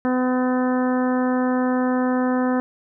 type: harmonic tone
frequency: 253.2 Hz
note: B3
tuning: 43 cents sharp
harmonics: 1 / 2 / 3 / 4 / 5 / 6 / 7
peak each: -19 / -25 / -29 / -31 / -33 / -35 / -36 dBFS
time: 0.05-2.6 s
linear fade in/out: 0 ms
effects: none